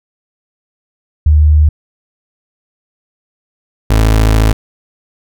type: tone pair in turn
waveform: sine / 30% pulse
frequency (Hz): 75.8 / 54.17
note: D#2 / A1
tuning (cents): -45 / -26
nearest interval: tritone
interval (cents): 581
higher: first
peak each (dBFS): -4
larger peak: neither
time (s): 1.26-1.69 / 3.9-4.53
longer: second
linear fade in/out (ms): 5
effects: none